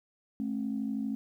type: tone pair together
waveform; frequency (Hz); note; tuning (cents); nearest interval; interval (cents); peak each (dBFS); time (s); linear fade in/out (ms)
sine; 216.2 / 268.8; A3 / C4; -30 / +47; major third; 377; -32 / -33; 0.4-1.15; 0
effects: tanh soft clip ceiling -23 dBFS + 11-bit